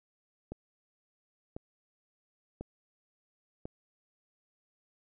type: click train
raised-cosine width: 2 ms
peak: -26 dBFS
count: 4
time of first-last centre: 0.52-3.655 s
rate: 0.957 Hz
effects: none